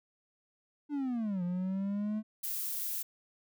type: linear two-way sweep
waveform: triangle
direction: down then up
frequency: 299.3 to 174.61 to 217.9 Hz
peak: -29 dBFS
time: 0.89-2.23 s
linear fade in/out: 50 ms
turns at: 1.43 s
type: noise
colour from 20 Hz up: violet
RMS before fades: -36 dBFS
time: 2.43-3.03 s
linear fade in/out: 10 ms
effects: none